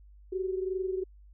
sine tone pair together, 372.9 / 395.4 Hz, F#4 / G4, +14 / +15 cents, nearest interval minor second, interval 101 cents, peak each -30 / -36 dBFS, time 0.32-1.04 s, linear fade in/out 10 ms, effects added 50 Hz sine -51 dBFS peak until 1.33 s

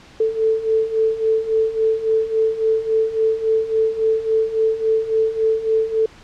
sine beating tone pair, 440 / 443.6 Hz, A4 / A4, 0 / +14 cents, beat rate 3.6 Hz, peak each -21 / -17 dBFS, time 0.2-6.06 s, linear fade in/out 5 ms, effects pink hiss -45 dBFS RMS until 6.23 s + low-pass 5000 Hz 12 dB/octave

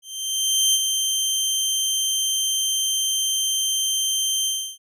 20% pulse tone with ADSR envelope, 3136 Hz, G7, in tune, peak -10 dBFS, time 0.02-4.78 s, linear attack 720 ms, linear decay 41 ms, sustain -5 dB, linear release 320 ms, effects none

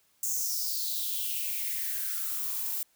violet noise with high-pass filter sweep, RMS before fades -32 dBFS, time 0.23-2.83 s, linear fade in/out 2 ms, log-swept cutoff 7000 to 810 Hz, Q 5.4, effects white hiss -68 dBFS RMS until 2.95 s

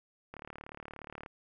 click train, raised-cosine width 0.5 ms, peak -29 dBFS, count 35, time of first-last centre 0.34-1.261 s, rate 36.9 Hz, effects none

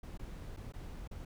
brown noise with dropouts, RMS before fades -45 dBFS, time 0.03-1.25 s, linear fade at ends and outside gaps 5 ms, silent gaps 0.176-0.193 / 0.565-0.57 / 0.723-0.736 / 1.076-1.111 s, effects none

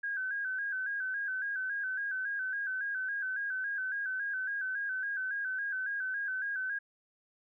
sine tone with vibrato, 1576 Hz, G6, 9 cents sharp, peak -32 dBFS, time 0.03-6.79 s, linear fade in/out 10 ms, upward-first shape square, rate 3.6 Hz, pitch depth 60 cents each way, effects none

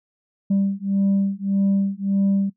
sine beating tone pair, 196 / 197.7 Hz, G3 / G3, 0 / +15 cents, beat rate 1.7 Hz, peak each -19 dBFS, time 0.5-2.5 s, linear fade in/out 10 ms, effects noise-tail reverb RT60 0.1 s tail -20 dB re dry + tanh soft clip ceiling -14 dBFS

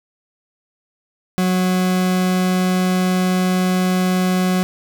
40% pulse tone, 183.8 Hz, F#3, 11 cents flat, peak -14 dBFS, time 1.38-4.63 s, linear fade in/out 0 ms, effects none

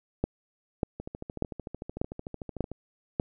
two click trains, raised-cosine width 2 ms, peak -12 / -23 dBFS, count 6 / 24, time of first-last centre 0.24-3.199 / 1-2.716 s, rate 1.69 / 13.4 Hz, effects none

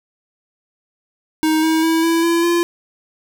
square tone with pitch steps, 314 / 319.7 / 325.4 / 331.3 / 337.3 / 343.4 Hz, D#4 / D#4 / E4 / E4 / E4 / F4, +16 / +47 / -22 / +9 / +40 / -29 cents, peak -14 dBFS, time 1.43-2.63 s, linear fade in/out 0 ms, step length 200 ms, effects none

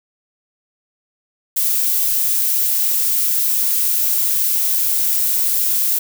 violet noise, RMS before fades -17 dBFS, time 1.56-5.99 s, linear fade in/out 10 ms, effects none

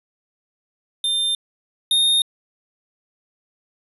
square tone pair in turn, 3600 / 3682 Hz, A7 / A#7, +39 / -22 cents, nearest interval unison, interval 39 cents, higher second, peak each -19 / -15 dBFS, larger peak second, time 1.04-1.35 / 1.91-2.22 s, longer neither, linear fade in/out 2 ms, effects resampled to 32000 Hz

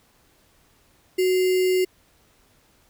sine tone with sample-and-hold, 370 Hz, F#4, in tune, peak -17 dBFS, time 1.18-1.85 s, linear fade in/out 10 ms, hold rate 2450 Hz, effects pink hiss -60 dBFS RMS until 2.89 s

